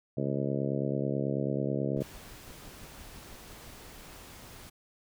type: harmonic tone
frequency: 69.2 Hz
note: C#2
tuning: 2 cents flat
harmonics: 2 / 3 / 4 / 5 / 6 / 7 / 8 / 9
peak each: -33 / -35 / -36 / -37 / -38 / -38 / -39 / -40 dBFS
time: 0.17-2.03 s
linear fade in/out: 5 ms
type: noise bursts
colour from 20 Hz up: brown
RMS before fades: -47 dBFS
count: 11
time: 1.96-3.71 s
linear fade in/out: 10 ms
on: 50 ms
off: 120 ms
type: noise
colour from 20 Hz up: pink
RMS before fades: -49 dBFS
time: 2-4.7 s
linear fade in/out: 10 ms
effects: none